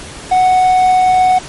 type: tone with quantisation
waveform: triangle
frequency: 740 Hz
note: F#5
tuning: in tune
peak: -5 dBFS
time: 0.31-1.39 s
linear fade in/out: 10 ms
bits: 5
effects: pink hiss -30 dBFS RMS until 1.48 s + MP3 48 kbps